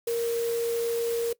sine tone in noise, 466.2 Hz, A#4, in tune, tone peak -24 dBFS, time 0.07-1.33 s, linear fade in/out 5 ms, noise white, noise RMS -39 dBFS, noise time 0.07-1.33 s, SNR +12 dB, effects noise-tail reverb RT60 0.1 s tail -20 dB re dry

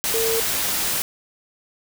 sine tone in noise, 452.7 Hz, A4, 49 cents sharp, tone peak -21 dBFS, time 0.14-0.4 s, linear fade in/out 0 ms, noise white, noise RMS -23 dBFS, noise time 0.04-1.02 s, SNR -1 dB, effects none

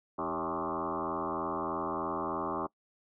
sine tone with frequency modulation, 722 Hz, F#5, 43 cents flat, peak -31 dBFS, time 0.18-2.67 s, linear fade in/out 10 ms, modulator 83.2 Hz, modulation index 6, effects noise-tail reverb RT60 0.1 s tail -23 dB re dry

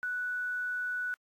sine tone with quantisation, 1480 Hz, F#6, in tune, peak -31 dBFS, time 0.03-1.14 s, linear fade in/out 0 ms, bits 10, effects AAC 64 kbps

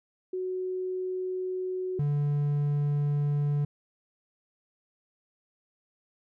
sine / triangle tone pair in turn, 370 / 145.36 Hz, F#4 / D3, 0 / -17 cents, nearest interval octave + major third, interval 1617 cents, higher first, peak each -29 / -22 dBFS, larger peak second, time 0.33-1.99 / 1.99-3.65 s, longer neither, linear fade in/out 5 ms, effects none

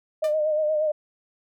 sine tone with vibrato, 614 Hz, D#5, 23 cents flat, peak -20 dBFS, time 0.22-0.92 s, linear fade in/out 10 ms, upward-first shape sine, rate 8.5 Hz, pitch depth 42 cents each way
sawtooth tone with exponential decay, 597 Hz, D5, 28 cents sharp, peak -25 dBFS, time 0.24-0.37 s, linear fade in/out 2 ms, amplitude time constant 28 ms
effects none

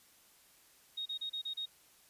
sine tone bursts, 3739 Hz, A#7, 4 cents sharp, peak -36 dBFS, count 6, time 0.97-1.658 s, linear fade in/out 10 ms, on 88 ms, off 32 ms, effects white hiss -64 dBFS RMS until 2.09 s + resampled to 32000 Hz

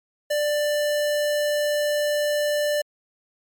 square tone, 591 Hz, D5, 11 cents sharp, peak -21 dBFS, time 0.3-2.82 s, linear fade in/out 10 ms, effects MP3 96 kbps

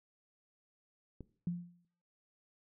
click, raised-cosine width 3 ms, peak -33 dBFS, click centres 1.207 s
sine tone with exponential decay, 174.61 Hz, F3, in tune, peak -30 dBFS, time 1.47-1.85 s, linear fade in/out 2 ms, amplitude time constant 82 ms
effects noise-tail reverb RT60 0.5 s tail -18 dB re dry

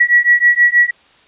sine beating tone pair, 1927 / 1933.3 Hz, B6 / B6, -43 / -37 cents, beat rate 6.3 Hz, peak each -11 dBFS, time 0-0.91 s, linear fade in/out 10 ms, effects white hiss -49 dBFS RMS until 1.27 s + resampled to 8000 Hz

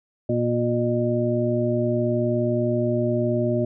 harmonic tone with a mistuned harmonic, 119.2 Hz, A#2, 39 cents sharp, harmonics 1 / 2 / 3 / 5, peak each -25 / -25 / -25 / -25 dBFS, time 0.29-3.65 s, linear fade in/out 5 ms, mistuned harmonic 5, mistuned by +32 cents, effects none

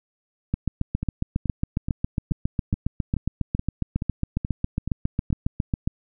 two click trains, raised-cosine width 5 ms, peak -14 / -10 dBFS, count 11 / 40, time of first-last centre 1.03-5.304 / 0.54-5.875 s, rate 2.34 / 7.31 Hz, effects none

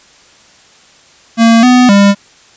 square tone with pitch steps, 228.7 / 249.8 / 200.3 Hz, A#3 / B3 / G3, -33 / +20 / +38 cents, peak -4 dBFS, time 1.37-2.15 s, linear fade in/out 50 ms, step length 260 ms, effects white hiss -43 dBFS RMS until 2.56 s + resampled to 16000 Hz

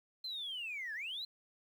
sine linear two-way sweep, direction down then up, 4160 to 1647 to 4160 Hz, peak -38 dBFS, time 0.24-1.25 s, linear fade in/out 5 ms, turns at 0.94 s, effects tanh soft clip ceiling -34 dBFS + 11-bit

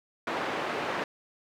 pink band-pass noise, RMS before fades -32 dBFS, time 0.27-1.04 s, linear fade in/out 2 ms, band 350 to 2100 Hz, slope 12 dB/octave, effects none

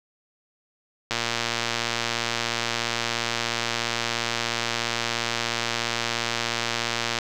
click train, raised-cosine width 0.2 ms, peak -7 dBFS, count 712, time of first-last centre 1.11-7.187 s, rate 117 Hz, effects none

